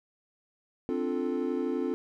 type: chord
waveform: triangle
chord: D minor seventh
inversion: third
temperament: equal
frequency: 261.6 / 293.7 / 349.2 / 440 Hz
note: C4 / D4 / F4 / A4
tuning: 0 / 0 / 0 / 0 cents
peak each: -30 / -33 / -31 / -32 dBFS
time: 0.89-1.94 s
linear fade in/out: 0 ms
effects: none